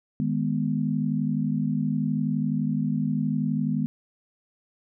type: chord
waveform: sine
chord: G# minor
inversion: second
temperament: equal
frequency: 155.56 / 207.7 / 246.9 Hz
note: D#3 / G#3 / B3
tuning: 0 / 0 / 0 cents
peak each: -27 dBFS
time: 0.2-3.86 s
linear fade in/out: 0 ms
effects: none